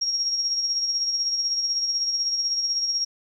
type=tone with tremolo; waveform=sine; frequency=5588 Hz; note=F8; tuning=in tune; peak=-20 dBFS; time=0.01-3.05 s; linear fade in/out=10 ms; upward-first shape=sine; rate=16 Hz; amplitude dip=45%; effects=10-bit